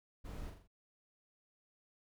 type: noise with echo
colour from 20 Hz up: brown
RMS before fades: -45 dBFS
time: 0.24-0.51 s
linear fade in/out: 20 ms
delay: 42 ms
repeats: 4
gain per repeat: -5 dB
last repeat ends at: 0.678 s
effects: none